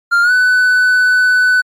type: tone with pitch glide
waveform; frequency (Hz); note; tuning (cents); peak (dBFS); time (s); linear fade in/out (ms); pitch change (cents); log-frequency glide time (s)
triangle; 1396.9 to 1497.2; F6 to F#6; 0 to +20; -6; 0.11-1.62; 20; +120; 0.22-0.32
effects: MP3 64 kbps